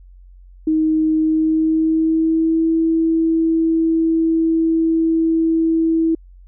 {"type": "tone with pitch glide", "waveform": "sine", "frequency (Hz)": [314.2, 325.8], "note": ["D#4", "E4"], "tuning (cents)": [17, -20], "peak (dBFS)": -13, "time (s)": [0.67, 6.15], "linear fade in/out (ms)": 5, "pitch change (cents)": 63, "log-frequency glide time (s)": [1.18, 2.69], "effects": ["added 45 Hz sine -40 dBFS peak until 6.47 s"]}